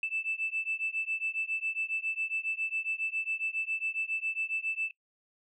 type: beating tone pair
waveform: sine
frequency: 2637 / 2644.3 Hz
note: E7 / E7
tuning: 0 / +5 cents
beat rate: 7.3 Hz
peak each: -33 / -33 dBFS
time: 0.03-4.91 s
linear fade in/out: 2 ms
effects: noise-tail reverb RT60 0.1 s tail -22 dB re dry + tanh soft clip ceiling -23 dBFS